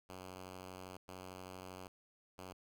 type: tone bursts at uneven times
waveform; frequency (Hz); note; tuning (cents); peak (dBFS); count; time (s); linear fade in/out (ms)
5% pulse; 92.6; F#2; +2; -37; 3; 0.09-0.97 / 1.08-1.88 / 2.38-2.53; 5
effects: none